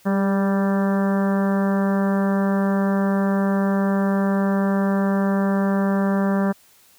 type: harmonic tone with a mistuned harmonic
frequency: 196 Hz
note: G3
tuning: in tune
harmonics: 1 / 2 / 3 / 4 / 5 / 6 / 7 / 8 / 9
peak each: -18 / -28 / -27 / -33 / -33 / -34 / -37 / -36 / -38 dBFS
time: 0.05-6.53 s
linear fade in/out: 20 ms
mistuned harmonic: 2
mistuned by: +27 cents
effects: white hiss -54 dBFS RMS until 6.98 s

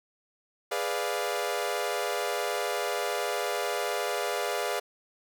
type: chord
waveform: sawtooth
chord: G# diminished seventh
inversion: none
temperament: equal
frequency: 415.3 / 493.9 / 587.3 / 698.5 Hz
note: G#4 / B4 / D5 / F5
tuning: 0 / 0 / 0 / 0 cents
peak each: -30 dBFS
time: 0.71-4.8 s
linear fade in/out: 10 ms
effects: none

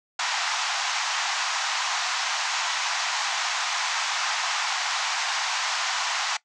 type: band-pass noise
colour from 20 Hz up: pink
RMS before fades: -27 dBFS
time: 0.19-6.37 s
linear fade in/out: 5 ms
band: 760 to 7000 Hz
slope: 48 dB/octave
effects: noise-tail reverb RT60 0.1 s tail -19 dB re dry

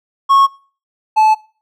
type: tone pair in turn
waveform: triangle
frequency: 1097 / 867.9 Hz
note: C#6 / A5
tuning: -18 / -24 cents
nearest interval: major third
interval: 406 cents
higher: first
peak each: -5 dBFS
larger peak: neither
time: 0.29-0.47 / 1.16-1.35 s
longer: second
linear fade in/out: 20 ms
effects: noise-tail reverb RT60 0.4 s tail -22 dB re dry

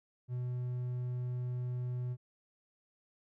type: tone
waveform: triangle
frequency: 124.1 Hz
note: B2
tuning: 9 cents sharp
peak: -32 dBFS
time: 0.28-2.17 s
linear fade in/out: 50 ms
effects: none

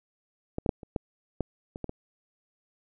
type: clicks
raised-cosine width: 2 ms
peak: -17 / -15 / -9 / -29 / -15 / -14 / -24 / -19 / -22 dBFS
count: 9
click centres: 0.584 / 0.662 / 0.692 / 0.832 / 0.962 / 1.407 / 1.759 / 1.843 / 1.894 s
effects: none

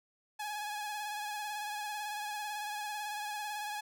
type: tone with vibrato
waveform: sawtooth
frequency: 838 Hz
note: G#5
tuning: 15 cents sharp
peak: -33 dBFS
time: 0.39-3.81 s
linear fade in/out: 10 ms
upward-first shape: sine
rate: 18 Hz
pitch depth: 35 cents each way
effects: none

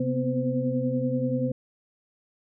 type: tone cluster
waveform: sine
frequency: 130.8 / 243.9 / 254.3 / 514 Hz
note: C3 / B3 / C4 / C5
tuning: 0 / -21 / -49 / -31 cents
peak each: -29 dBFS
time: 0-1.52 s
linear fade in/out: 5 ms
effects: none

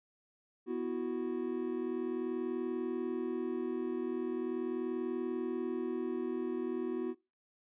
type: chord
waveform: triangle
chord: B suspended fourth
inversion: none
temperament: equal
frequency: 246.9 / 329.6 / 370 Hz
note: B3 / E4 / F#4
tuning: 0 / 0 / 0 cents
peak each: -37 / -37 / -34 dBFS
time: 0.66-7.15 s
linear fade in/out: 50 ms
effects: noise-tail reverb RT60 0.3 s tail -25 dB re dry + resampled to 8000 Hz

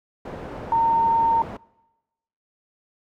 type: low-pass noise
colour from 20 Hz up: white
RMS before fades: -35 dBFS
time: 0.25-1.57 s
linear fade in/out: 5 ms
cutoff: 670 Hz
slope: 12 dB/octave
type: tone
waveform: sine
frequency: 915 Hz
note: A#5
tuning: 32 cents flat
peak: -16 dBFS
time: 0.72-1.42 s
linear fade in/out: 2 ms
effects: noise-tail reverb RT60 1.0 s tail -23 dB re dry

